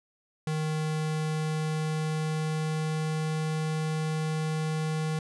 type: tone with pitch glide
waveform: square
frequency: 155.56 to 156.64 Hz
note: D#3 to D#3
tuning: 0 to +12 cents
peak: -28 dBFS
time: 0.47-5.19 s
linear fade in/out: 2 ms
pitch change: +12 cents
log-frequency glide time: 0.75-3.41 s
effects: resampled to 24000 Hz